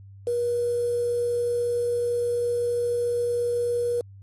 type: tone with quantisation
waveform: sine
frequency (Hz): 480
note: B4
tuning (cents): -49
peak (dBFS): -22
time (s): 0.27-4.01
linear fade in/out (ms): 2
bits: 7
effects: added 98 Hz sine -43 dBFS peak until 4.22 s + AAC 32 kbps

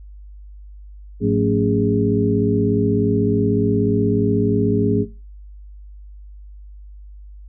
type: tone cluster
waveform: sine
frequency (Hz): 106.2 / 180 / 223.4 / 279.9 / 411.7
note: G#2 / F#3 / A3 / C#4 / G#4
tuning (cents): +39 / -47 / +27 / +17 / -15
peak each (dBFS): -21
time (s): 1.2-5.06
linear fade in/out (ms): 50
effects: noise-tail reverb RT60 0.3 s tail -17 dB re dry + added 50 Hz sine -36 dBFS peak until 7.48 s

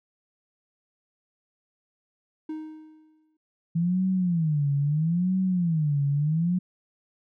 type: tone with exponential decay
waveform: triangle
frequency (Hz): 311.9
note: D#4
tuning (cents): +4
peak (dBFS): -27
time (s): 2.49-3.37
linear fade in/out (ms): 5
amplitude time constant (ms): 190
type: tone with vibrato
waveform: sine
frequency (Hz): 163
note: E3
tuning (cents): -19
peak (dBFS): -21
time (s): 3.75-6.59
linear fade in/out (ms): 10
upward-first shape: sine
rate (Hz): 0.76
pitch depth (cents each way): 250
effects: none

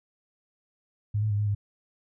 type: tone with pitch steps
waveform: sine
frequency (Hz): 104.2 / 107.7 / 102.5 / 104.7 / 102.1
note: G#2 / A2 / G#2 / G#2 / G#2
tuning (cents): +6 / -37 / -22 / +15 / -29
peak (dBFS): -23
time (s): 1.14-1.55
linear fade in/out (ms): 10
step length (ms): 82
effects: none

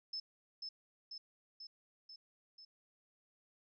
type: tone with echo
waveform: sine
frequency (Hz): 5240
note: E8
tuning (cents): -11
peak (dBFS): -39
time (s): 0.13-0.2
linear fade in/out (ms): 5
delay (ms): 490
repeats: 5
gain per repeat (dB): -3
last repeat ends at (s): 2.65
effects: none

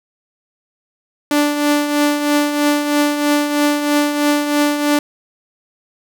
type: tone with tremolo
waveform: sawtooth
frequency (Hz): 293.1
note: D4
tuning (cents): -3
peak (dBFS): -7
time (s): 1.31-4.99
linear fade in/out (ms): 2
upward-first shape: triangle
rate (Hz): 3.1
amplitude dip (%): 60
effects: none

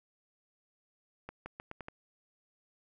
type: accelerating click train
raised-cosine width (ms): 0.5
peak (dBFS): -27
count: 6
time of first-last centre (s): 1.29-1.884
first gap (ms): 170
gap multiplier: 0.82
effects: none

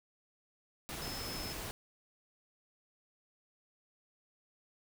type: tone in noise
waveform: sine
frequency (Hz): 5200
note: E8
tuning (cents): -24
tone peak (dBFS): -44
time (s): 1.02-1.53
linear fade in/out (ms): 0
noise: pink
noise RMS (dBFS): -42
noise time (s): 0.89-1.71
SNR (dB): -5
effects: none

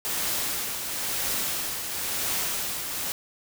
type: noise with tremolo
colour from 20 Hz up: white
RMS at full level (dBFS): -27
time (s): 0.05-3.12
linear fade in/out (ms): 0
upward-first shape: triangle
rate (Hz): 0.98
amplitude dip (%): 50
effects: none

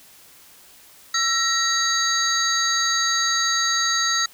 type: tone cluster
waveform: sine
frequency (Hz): 1338 / 1881 / 3911 / 4627 / 6520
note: E6 / A#6 / B7 / D8 / G#8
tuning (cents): +25 / +15 / -18 / -27 / -33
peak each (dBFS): -25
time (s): 1.14-4.26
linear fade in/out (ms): 5
effects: white hiss -49 dBFS RMS until 4.33 s

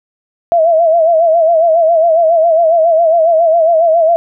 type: tone with vibrato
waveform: sine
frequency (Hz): 659.3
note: E5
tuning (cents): 0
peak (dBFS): -6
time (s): 0.52-4.16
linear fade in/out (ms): 0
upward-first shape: sine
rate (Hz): 7.3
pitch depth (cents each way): 81
effects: none

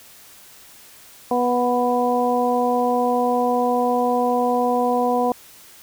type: harmonic tone with a mistuned harmonic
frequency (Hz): 245.3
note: B3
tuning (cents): -12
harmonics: 1 / 2 / 3 / 4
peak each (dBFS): -23 / -21 / -21 / -25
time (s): 1.31-5.32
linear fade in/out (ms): 2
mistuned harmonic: 4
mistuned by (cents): +17
effects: white hiss -46 dBFS RMS until 5.82 s

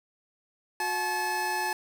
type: tone pair together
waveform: 25% pulse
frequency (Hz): 364.1 / 862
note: F#4 / A5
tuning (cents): -28 / -36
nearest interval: octave + minor third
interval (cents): 1492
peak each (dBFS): -32 / -24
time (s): 0.8-1.73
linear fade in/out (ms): 2
effects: none

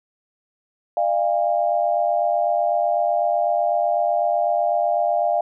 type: tone cluster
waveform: sine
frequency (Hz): 600 / 688 / 812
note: D5 / F5 / G#5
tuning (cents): +37 / -26 / -39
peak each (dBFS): -23 / -19 / -25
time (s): 0.97-5.41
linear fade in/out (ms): 2
effects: none

